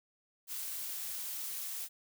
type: noise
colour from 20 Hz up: blue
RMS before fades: -40 dBFS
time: 0.47-1.89 s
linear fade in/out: 50 ms
effects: none